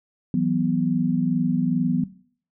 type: chord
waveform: sine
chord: E suspended second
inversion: none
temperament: equal with one note detuned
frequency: 164.81 / 187.15 / 246.9 Hz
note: E3 / F#3 / B3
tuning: 0 / +20 / 0 cents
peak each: -25 / -23 / -22 dBFS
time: 0.34-2.04 s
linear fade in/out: 2 ms
effects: noise-tail reverb RT60 0.5 s tail -17 dB re dry